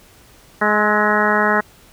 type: harmonic tone with a mistuned harmonic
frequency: 210.1 Hz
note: G#3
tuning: 20 cents sharp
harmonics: 1 / 2 / 3 / 4 / 5 / 6 / 7 / 8 / 9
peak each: -22 / -22 / -22 / -22 / -22 / -22 / -22 / -22 / -22 dBFS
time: 0.61-1.61 s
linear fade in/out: 10 ms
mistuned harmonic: 6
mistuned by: +37 cents
effects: pink hiss -48 dBFS RMS until 1.92 s